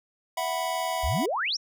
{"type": "chord", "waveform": "square", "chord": "E suspended second", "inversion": "none", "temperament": "equal", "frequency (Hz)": [659.3, 740, 987.8], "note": ["E5", "F#5", "B5"], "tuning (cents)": [0, 0, 0], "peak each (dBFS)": -32, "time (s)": [0.37, 1.26], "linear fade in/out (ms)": 5}
{"type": "exponential sweep", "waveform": "sine", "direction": "up", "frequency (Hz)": [51.7, 6030], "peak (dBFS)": -25, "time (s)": [1.03, 1.57], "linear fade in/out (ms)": 10}
{"effects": []}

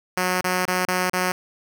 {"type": "tone with dropouts", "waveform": "5% pulse", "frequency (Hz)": 182.7, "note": "F#3", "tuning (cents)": -22, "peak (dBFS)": -9, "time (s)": [0.17, 1.32], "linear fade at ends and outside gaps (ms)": 2, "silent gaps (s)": [[0.411, 0.443], [0.653, 0.679], [0.852, 0.883], [1.097, 1.133]], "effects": []}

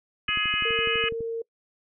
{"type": "harmonic tone", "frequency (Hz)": 420, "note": "G#4", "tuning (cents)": 19, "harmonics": [3, 4, 5, 6, 7], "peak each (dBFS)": [-32, -31, -32, -27, -28], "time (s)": [0.28, 1.09], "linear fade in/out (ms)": 5}
{"type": "click train", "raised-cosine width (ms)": 3, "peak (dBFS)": -26, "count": 12, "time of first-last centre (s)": [0.29, 1.207], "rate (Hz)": 12}
{"type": "tone", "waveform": "sine", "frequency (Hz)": 457.6, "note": "A#4", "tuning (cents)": -32, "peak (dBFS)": -27, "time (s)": [0.65, 1.42], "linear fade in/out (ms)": 5}
{"effects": ["noise-tail reverb RT60 0.1 s tail -24 dB re dry"]}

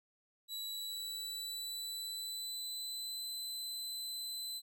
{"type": "tone with pitch glide", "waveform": "sawtooth", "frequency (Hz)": [3930, 4031], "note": ["B7", "B7"], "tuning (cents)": [-9, 35], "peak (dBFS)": -37, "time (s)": [0.48, 4.62], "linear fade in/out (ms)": 50, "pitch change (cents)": 44, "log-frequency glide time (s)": [0.68, 3.28], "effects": []}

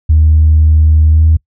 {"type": "tone with pitch glide", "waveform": "sine", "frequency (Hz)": [77.78, 79.6], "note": ["D#2", "D#2"], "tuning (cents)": [0, 40], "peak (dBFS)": -3, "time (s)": [0.09, 1.37], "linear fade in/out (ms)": 10, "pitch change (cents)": 40, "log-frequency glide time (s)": [1.09, 1.26], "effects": ["noise-tail reverb RT60 0.1 s tail -25 dB re dry", "tanh soft clip ceiling 0 dBFS"]}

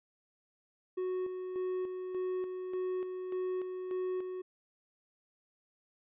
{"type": "tone with tremolo", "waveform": "triangle", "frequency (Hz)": 368.8, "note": "F#4", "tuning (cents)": -6, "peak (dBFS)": -30, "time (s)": [0.97, 4.42], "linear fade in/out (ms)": 10, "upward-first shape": "square", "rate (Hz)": 1.7, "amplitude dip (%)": 45, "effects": ["resampled to 8000 Hz"]}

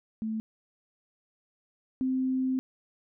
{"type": "tone pair in turn", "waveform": "sine", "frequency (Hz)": [220, 259.9], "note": ["A3", "C4"], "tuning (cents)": [0, -11], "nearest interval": "minor third", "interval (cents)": 289, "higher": "second", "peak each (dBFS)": [-29, -25], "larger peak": "second", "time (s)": [[0.22, 0.4], [2.01, 2.59]], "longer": "second", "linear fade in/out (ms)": 0, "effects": []}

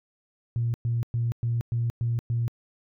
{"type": "tone bursts", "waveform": "sine", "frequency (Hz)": 117.5, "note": "A#2", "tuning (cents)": 14, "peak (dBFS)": -22, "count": 7, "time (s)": [0.56, 2.48], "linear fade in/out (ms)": 0, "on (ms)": 180, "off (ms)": 110, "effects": ["tanh soft clip ceiling -18 dBFS"]}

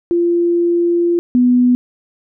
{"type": "tone pair in turn", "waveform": "sine", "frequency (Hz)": [344.6, 247.4], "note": ["F4", "B3"], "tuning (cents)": [-23, 3], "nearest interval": "tritone", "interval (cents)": 574, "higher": "first", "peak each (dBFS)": [-11, -8], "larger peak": "second", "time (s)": [[0.11, 1.19], [1.35, 1.75]], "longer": "first", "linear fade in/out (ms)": 0, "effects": []}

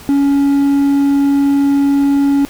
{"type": "tone", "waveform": "triangle", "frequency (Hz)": 280.2, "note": "C#4", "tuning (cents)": 19, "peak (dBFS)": -7, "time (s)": [0.09, 2.45], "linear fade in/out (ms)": 0, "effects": ["pink hiss -36 dBFS RMS until 2.49 s"]}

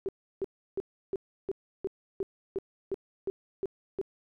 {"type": "tone bursts", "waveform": "sine", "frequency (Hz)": 388, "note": "G4", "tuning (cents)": -18, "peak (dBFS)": -28, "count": 12, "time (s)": [0.06, 4.014], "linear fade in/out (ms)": 0, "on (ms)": 27, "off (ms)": 330, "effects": []}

